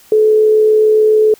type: tone with amplitude modulation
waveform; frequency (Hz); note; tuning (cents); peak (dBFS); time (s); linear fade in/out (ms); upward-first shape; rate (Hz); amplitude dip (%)
sine; 431.4; A4; -34; -5; 0.12-1.34; 2; sine; 67.2; 30
effects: white hiss -45 dBFS RMS until 1.39 s

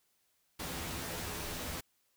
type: noise with comb filter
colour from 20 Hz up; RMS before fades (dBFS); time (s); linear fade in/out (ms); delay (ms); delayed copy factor
pink; -40; 0.59-1.81; 10; 12; +0.6
effects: white hiss -75 dBFS RMS until 2.16 s

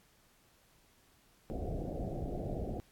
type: low-pass noise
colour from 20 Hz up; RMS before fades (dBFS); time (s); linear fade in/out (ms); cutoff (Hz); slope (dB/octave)
pink; -38; 1.5-2.8; 0; 750; 96
effects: pink hiss -67 dBFS RMS until 2.91 s + AAC 64 kbps

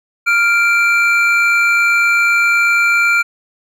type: tone pair together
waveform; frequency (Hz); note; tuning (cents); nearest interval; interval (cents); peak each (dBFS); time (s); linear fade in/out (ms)
triangle; 1396.9 / 2349; F6 / D7; 0 / 0; major sixth; 900; -11; 0.26-3.23; 20
effects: none

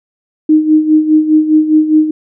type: tone with tremolo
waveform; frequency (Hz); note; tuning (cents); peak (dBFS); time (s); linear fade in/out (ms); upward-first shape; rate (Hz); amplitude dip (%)
sine; 309.6; D#4; -9; -3; 0.49-2.11; 5; sine; 4.9; 70
effects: none

